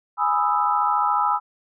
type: chord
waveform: sine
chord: E major seventh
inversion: first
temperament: equal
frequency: 830.6 / 987.8 / 1244.5 / 1318.5 Hz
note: G#5 / B5 / D#6 / E6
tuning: 0 / 0 / 0 / 0 cents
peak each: -23 / -23 / -25 / -23 dBFS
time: 0.17-1.4 s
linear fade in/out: 50 ms
effects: none